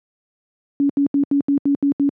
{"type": "tone bursts", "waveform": "sine", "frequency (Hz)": 281.9, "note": "C#4", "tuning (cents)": 29, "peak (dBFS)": -13, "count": 8, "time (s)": [0.8, 2.091], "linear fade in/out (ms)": 0, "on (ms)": 94, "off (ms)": 77, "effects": ["high-pass 150 Hz 12 dB/octave"]}